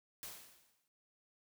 white noise with exponential decay, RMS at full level -45 dBFS, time 0.23-0.88 s, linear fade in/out 0 ms, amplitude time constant 140 ms, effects none

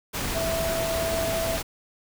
sine tone in noise, 659.3 Hz, E5, in tune, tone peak -26 dBFS, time 0.34-1.58 s, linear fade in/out 20 ms, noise pink, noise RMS -29 dBFS, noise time 0.13-1.63 s, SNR 0 dB, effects none

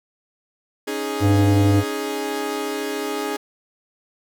sawtooth chord, C# suspended second, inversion none, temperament equal, 277.2 / 311.1 / 415.3 Hz, C#4 / D#4 / G#4, 0 / 0 / 0 cents, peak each -26 / -26 / -22 dBFS, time 0.87-3.37 s, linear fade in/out 10 ms
harmonic tone, 100 Hz, G2, 35 cents sharp, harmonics 1 / 3 / 5 / 7, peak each -15 / -18 / -28 / -31 dBFS, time 1.2-1.84 s, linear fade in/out 50 ms
effects none

